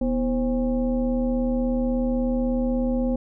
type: tone with frequency modulation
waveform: sine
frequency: 244.8 Hz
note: B3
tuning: 15 cents flat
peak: -20 dBFS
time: 0.01-3.16 s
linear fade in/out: 5 ms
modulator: 283 Hz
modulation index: 0.92
effects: none